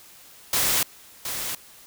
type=noise with echo; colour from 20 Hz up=white; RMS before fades=-22 dBFS; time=0.53-0.83 s; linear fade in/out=2 ms; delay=720 ms; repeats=1; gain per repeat=-8 dB; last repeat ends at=1.55 s; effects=white hiss -49 dBFS RMS until 1.86 s